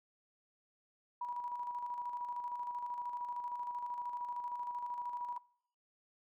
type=tone with tremolo; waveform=sine; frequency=970 Hz; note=B5; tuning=31 cents flat; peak=-36 dBFS; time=1.21-5.38 s; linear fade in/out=5 ms; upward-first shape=square; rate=13 Hz; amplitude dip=40%; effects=noise-tail reverb RT60 0.7 s tail -24 dB re dry